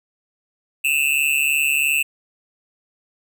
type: tone with amplitude modulation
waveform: square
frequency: 2658 Hz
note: E7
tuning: 14 cents sharp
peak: -13 dBFS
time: 0.84-2.03 s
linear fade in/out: 10 ms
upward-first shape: sine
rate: 143 Hz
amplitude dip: 95%
effects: none